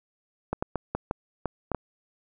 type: clicks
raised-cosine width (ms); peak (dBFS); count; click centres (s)
1; -13; 8; 0.53 / 0.625 / 0.757 / 0.95 / 1.111 / 1.457 / 1.717 / 1.747
effects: none